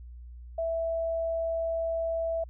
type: tone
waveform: sine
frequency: 659.3 Hz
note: E5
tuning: in tune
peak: -27 dBFS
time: 0.58-2.44 s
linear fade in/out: 5 ms
effects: added 60 Hz sine -42 dBFS peak until 2.49 s